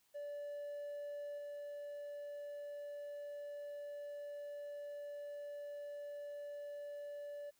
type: tone with level steps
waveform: triangle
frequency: 580 Hz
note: D5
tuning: 22 cents flat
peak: -40 / -42 dBFS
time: 0.14-7.51 s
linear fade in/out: 20 ms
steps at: 1.38 s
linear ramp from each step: 2 ms
effects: tanh soft clip ceiling -36 dBFS + white hiss -75 dBFS RMS until 7.59 s